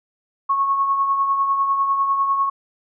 sine tone with tremolo, 1100 Hz, C#6, 14 cents flat, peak -14 dBFS, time 0.49-2.5 s, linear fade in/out 10 ms, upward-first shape triangle, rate 10 Hz, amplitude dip 50%, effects none

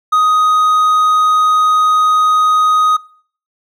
triangle tone, 1250 Hz, D#6, 8 cents sharp, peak -6 dBFS, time 0.12-2.97 s, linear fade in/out 10 ms, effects noise-tail reverb RT60 0.5 s tail -22 dB re dry

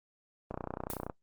click train, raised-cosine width 1 ms, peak -22 dBFS, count 19, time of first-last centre 0.51-1.098 s, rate 30.6 Hz
blue noise with exponential decay, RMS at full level -36 dBFS, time 0.9-1.08 s, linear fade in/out 0 ms, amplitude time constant 37 ms
effects noise-tail reverb RT60 0.1 s tail -22 dB re dry + Opus 32 kbps

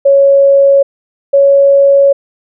sine tone pair in turn, 554.4 / 556.7 Hz, C#5 / C#5, 0 / +7 cents, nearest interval unison, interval 7 cents, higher second, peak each -3 dBFS, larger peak neither, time 0.05-0.83 / 1.33-2.13 s, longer second, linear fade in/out 10 ms, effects none

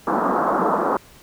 white band-pass noise, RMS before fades -20 dBFS, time 0.07-0.97 s, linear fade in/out 2 ms, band 180 to 1300 Hz, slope 48 dB/octave, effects pink hiss -48 dBFS RMS until 1.22 s

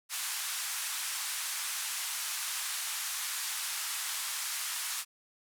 white band-pass noise, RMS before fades -36 dBFS, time 0.09-5.05 s, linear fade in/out 50 ms, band 950 to 12000 Hz, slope 24 dB/octave, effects none

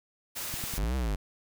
white noise, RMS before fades -36 dBFS, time 0.35-0.79 s, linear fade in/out 20 ms
click train, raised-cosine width 5 ms, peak -26 dBFS, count 4, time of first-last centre 0.54-0.837 s, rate 10.1 Hz
square linear two-way sweep, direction up then down, 46.04 to 67.2 to 46.04 Hz, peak -28 dBFS, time 0.77-1.16 s, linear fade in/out 10 ms, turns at 0.96 s
effects none

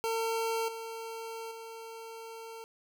25% pulse tone with level steps, 452.8 Hz, A4, 50 cents sharp, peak -26 / -35 / -39 dBFS, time 0.04-2.64 s, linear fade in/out 0 ms, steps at 0.68 / 1.51 s, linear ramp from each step 5 ms, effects none

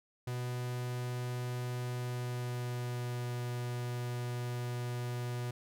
45% pulse tone with pitch glide, 123.6 to 122.18 Hz, B2 to B2, +2 to -18 cents, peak -35 dBFS, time 0.27-5.51 s, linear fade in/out 5 ms, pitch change -20 cents, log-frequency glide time 1.9-3.29 s, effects none

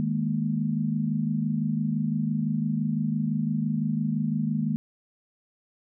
sine chord, D# suspended fourth, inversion none, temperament just, 155.56 / 207.4 / 233.3 Hz, D#3 / G#3 / A#3, 0 / -2 / +2 cents, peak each -28 dBFS, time 0-4.76 s, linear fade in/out 0 ms, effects none

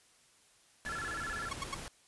pink noise, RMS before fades -44 dBFS, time 0.85-1.88 s, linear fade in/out 0 ms
sine tone with vibrato, 1529 Hz, G6, 44 cents flat, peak -37 dBFS, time 0.86-1.49 s, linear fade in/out 2 ms, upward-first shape square, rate 16 Hz, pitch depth 200 cents each way
sawtooth tone bursts, 1101 Hz, C#6, 12 cents flat, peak -30 dBFS, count 3, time 1.51-1.745 s, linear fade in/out 5 ms, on 21 ms, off 86 ms
effects white hiss -65 dBFS RMS until 2.07 s + resampled to 24000 Hz

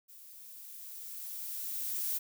violet noise with level ramp, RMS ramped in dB -54 to -33 dBFS, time 0.08-2.19 s, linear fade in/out 20 ms, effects none

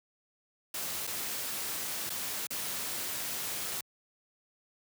white noise with dropouts, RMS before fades -36 dBFS, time 0.74-3.81 s, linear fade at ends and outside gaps 5 ms, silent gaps 1.069-1.073 / 2.096-2.101 / 2.47-2.505 s, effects high-pass 80 Hz 12 dB/octave

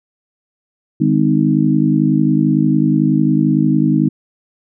harmonic tone with a mistuned harmonic, 51 Hz, G#1, 31 cents flat, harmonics 3 / 4 / 5 / 6, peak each -16 / -16 / -16 / -16 dBFS, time 1-4.09 s, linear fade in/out 10 ms, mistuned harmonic 6, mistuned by +28 cents, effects none

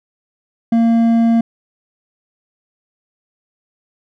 triangle tone with hard clipping, 230 Hz, A#3, 23 cents flat, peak -11 dBFS, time 0.72-1.41 s, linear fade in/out 5 ms, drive 9 dB, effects none

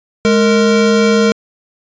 square tone pair together, 209.7 / 460.6 Hz, G#3 / A#4, +17 / -21 cents, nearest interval octave + major second, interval 1362 cents, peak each -12 dBFS, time 0.25-1.32 s, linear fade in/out 0 ms, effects resampled to 16000 Hz

